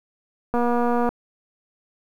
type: click train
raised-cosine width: 1 ms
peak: -10 dBFS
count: 133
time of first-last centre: 0.54-1.09 s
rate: 240 Hz
effects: 8-bit